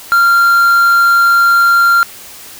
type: tone with quantisation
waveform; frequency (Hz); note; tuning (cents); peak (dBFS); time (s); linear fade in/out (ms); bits
triangle; 1385; F6; -15; -4; 0.12-2.03; 0; 4
effects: white hiss -33 dBFS RMS until 2.59 s